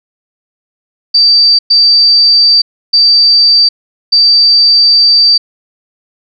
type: tone bursts at uneven times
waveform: sine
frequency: 4648 Hz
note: D8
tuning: 19 cents flat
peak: -3 dBFS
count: 4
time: 1.14-1.59 / 1.7-2.62 / 2.93-3.69 / 4.12-5.38 s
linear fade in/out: 10 ms
effects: none